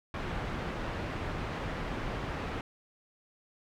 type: low-pass noise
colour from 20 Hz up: pink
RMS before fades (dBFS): -36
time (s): 0.14-2.61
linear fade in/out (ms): 2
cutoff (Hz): 2200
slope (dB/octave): 12
effects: none